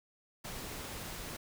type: noise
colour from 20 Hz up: pink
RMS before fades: -43 dBFS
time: 0.44-1.37 s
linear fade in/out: 10 ms
effects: none